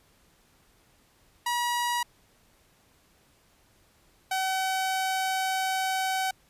sawtooth tone pair in turn, 962 / 758.9 Hz, B5 / F#5, -46 / +44 cents, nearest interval major third, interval 410 cents, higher first, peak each -22 dBFS, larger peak neither, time 1.46-2.03 / 4.31-6.31 s, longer second, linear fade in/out 5 ms, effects pink hiss -63 dBFS RMS until 6.49 s + resampled to 32000 Hz

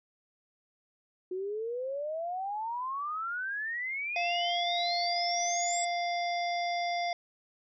sine exponential sweep, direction up, 361 to 7860 Hz, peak -32 dBFS, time 1.31-5.85 s, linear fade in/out 5 ms
harmonic tone, 697 Hz, F5, 4 cents flat, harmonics 1 / 3 / 5 / 7 / 8, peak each -30 / -37 / -43 / -43 / -47 dBFS, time 4.16-7.13 s, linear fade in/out 2 ms
effects none

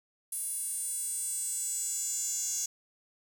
square tone with high-pass filter sweep, 310.4 Hz, D#4, 4 cents flat, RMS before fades -34 dBFS, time 0.32-2.66 s, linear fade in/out 5 ms, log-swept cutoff 10000 to 6600 Hz, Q 7.2, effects none

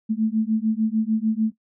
sine beating tone pair, 216.4 / 223.1 Hz, A3 / A3, -29 / +24 cents, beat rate 6.7 Hz, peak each -22 dBFS, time 0.09-1.52 s, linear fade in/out 20 ms, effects noise-tail reverb RT60 0.1 s tail -17 dB re dry

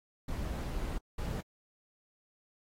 brown noise bursts at uneven times, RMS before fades -36 dBFS, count 2, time 0.28-0.98 / 1.18-1.41 s, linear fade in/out 5 ms, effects AAC 48 kbps

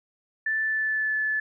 sine tone with pitch glide, 1760 to 1733.8 Hz, A6 to A6, 0 to -26 cents, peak -23 dBFS, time 0.46-1.4 s, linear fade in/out 5 ms, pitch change -26 cents, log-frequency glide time 0.62-1.16 s, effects none

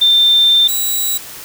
sine / 5% pulse tone pair in turn, 3581 / 3886 Hz, A7 / B7, +30 / -29 cents, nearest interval minor second, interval 141 cents, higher second, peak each -7 dBFS, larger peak neither, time 0.01-0.68 / 0.68-1.18 s, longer first, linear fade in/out 10 ms, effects white hiss -32 dBFS RMS until 1.44 s

